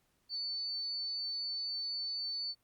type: tone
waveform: sine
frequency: 4502 Hz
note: C#8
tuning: 26 cents sharp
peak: -35 dBFS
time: 0.29-2.55 s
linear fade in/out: 50 ms
effects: pink hiss -75 dBFS RMS until 2.63 s + Opus 48 kbps